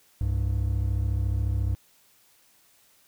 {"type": "tone pair together", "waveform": "triangle", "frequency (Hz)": [65.7, 99.84], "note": ["C2", "G2"], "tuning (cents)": [8, 32], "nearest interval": "perfect fifth", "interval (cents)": 724, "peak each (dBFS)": -24, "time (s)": [0.21, 1.75], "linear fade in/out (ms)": 0, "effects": ["white hiss -61 dBFS RMS until 3.07 s"]}